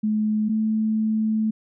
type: tone pair in turn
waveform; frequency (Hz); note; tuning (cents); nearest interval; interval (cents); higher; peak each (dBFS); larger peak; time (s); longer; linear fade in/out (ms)
sine; 214.2 / 218.1; A3 / A3; -46 / -15; unison; 31; second; -19; neither; 0.03-0.49 / 0.49-1.51; second; 10
effects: none